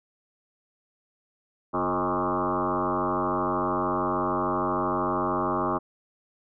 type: tone with frequency modulation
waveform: sine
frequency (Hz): 720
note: F#5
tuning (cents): -47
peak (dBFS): -23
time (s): 1.73-5.79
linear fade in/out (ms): 20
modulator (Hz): 93.1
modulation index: 5.7
effects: none